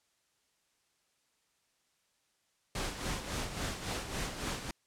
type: noise with tremolo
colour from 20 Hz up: pink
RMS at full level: -35 dBFS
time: 2.75-4.71 s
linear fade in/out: 2 ms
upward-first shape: sine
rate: 3.6 Hz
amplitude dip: 60%
effects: white hiss -75 dBFS RMS until 4.86 s + low-pass 9000 Hz 12 dB/octave